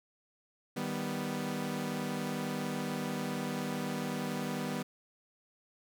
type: chord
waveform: sawtooth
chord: Eb augmented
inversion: none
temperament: equal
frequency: 155.56 / 196 / 246.9 Hz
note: Eb3 / G3 / B3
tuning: 0 / 0 / 0 cents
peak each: -36 / -34 / -33 dBFS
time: 0.76-4.83 s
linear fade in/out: 10 ms
effects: none

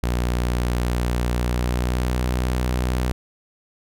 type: tone with pitch glide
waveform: sawtooth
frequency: 60.4 to 62.17 Hz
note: B1 to B1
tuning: -38 to +12 cents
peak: -16 dBFS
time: 0.03-3.12 s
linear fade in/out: 0 ms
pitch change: +50 cents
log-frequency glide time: 1.33-2.24 s
effects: none

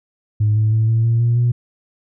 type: tone with pitch steps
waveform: sine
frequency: 106.1 / 108.39 / 110.73 / 113.13 / 115.57 / 118.07 / 120.62 Hz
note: G#2 / A2 / A2 / A2 / A#2 / A#2 / B2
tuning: +38 / -26 / +11 / +49 / -14 / +23 / -40 cents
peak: -11 dBFS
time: 0.4-1.52 s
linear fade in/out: 10 ms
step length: 160 ms
effects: tanh soft clip ceiling -9 dBFS

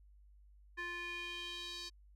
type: tone with band-pass filter sweep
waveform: square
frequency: 349.2 Hz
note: F4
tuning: in tune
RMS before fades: -44 dBFS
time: 0.77-1.9 s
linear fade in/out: 20 ms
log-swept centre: 1800 to 4600 Hz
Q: 3.3
effects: added 50 Hz sine -59 dBFS peak until 2.15 s

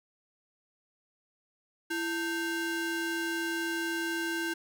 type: ring-modulated tone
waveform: square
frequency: 614 Hz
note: D#5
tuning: 23 cents flat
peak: -28 dBFS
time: 1.9-4.54 s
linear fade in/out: 10 ms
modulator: 948 Hz
effects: none

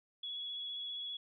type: tone with vibrato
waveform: sine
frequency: 3372 Hz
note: G#7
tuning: 26 cents sharp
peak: -39 dBFS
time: 0.23-1.17 s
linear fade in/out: 5 ms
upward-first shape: sine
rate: 15 Hz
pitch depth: 14 cents each way
effects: none

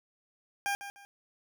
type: tone with echo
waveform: 20% pulse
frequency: 802 Hz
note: G5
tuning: 39 cents sharp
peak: -24 dBFS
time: 0.66-0.75 s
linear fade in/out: 0 ms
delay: 150 ms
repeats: 2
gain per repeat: -11 dB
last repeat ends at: 1.05 s
effects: none

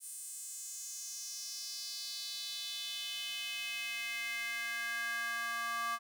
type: tone with high-pass filter sweep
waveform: square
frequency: 233.1 Hz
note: A#3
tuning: in tune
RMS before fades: -40 dBFS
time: 0-5.99 s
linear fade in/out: 50 ms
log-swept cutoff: 9000 to 1200 Hz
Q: 3.7
effects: none

